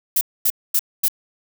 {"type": "noise bursts", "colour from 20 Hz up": "violet", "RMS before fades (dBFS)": -17, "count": 4, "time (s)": [0.16, 1.084], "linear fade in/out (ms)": 5, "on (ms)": 51, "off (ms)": 240, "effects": []}